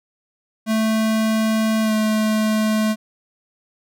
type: tone with pitch glide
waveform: square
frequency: 220 to 216.3 Hz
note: A3 to A3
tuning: 0 to -29 cents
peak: -17 dBFS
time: 0.66-2.96 s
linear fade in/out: 50 ms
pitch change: -29 cents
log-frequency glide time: 1.82-1.93 s
effects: none